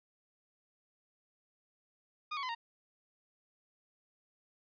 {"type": "tone with pitch steps", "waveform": "sawtooth", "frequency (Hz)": [1225, 1116.9, 1018.3, 928.4], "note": ["D#6", "C#6", "C6", "A#5"], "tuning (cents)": [-27, 13, -47, -7], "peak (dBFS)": -32, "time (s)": [2.31, 2.55], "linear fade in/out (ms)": 10, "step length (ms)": 60, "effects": ["resampled to 11025 Hz"]}